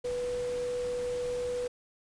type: tone in noise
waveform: sine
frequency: 491.8 Hz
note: B4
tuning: 7 cents flat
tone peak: -30 dBFS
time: 0.04-1.68 s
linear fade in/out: 10 ms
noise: pink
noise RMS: -45 dBFS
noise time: 0.04-1.68 s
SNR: +12 dB
effects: resampled to 22050 Hz